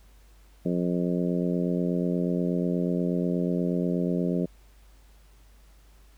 harmonic tone, 88.3 Hz, F2, 20 cents sharp, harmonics 2 / 3 / 4 / 5 / 6 / 7, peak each -26 / -30 / -32 / -34 / -36 / -37 dBFS, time 0.65-4.46 s, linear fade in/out 10 ms, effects added 50 Hz sine -52 dBFS peak until 6.17 s + pink hiss -62 dBFS RMS until 6.17 s

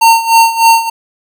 square tone with tremolo, 912 Hz, A#5, 38 cents flat, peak -3 dBFS, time 0.01-0.9 s, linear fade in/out 10 ms, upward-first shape sine, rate 3.3 Hz, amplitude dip 80%, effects none

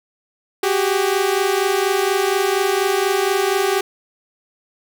sawtooth tone pair together, 377.3 / 401.5 Hz, F#4 / G4, +34 / +41 cents, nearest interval minor second, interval 107 cents, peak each -15 dBFS, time 0.63-3.81 s, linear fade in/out 5 ms, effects none

